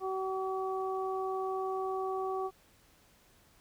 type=harmonic tone; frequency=379.7 Hz; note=F#4; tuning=45 cents sharp; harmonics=1 / 2 / 3; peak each=-34 / -37 / -39 dBFS; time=0-2.51 s; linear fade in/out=50 ms; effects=pink hiss -64 dBFS RMS until 3.6 s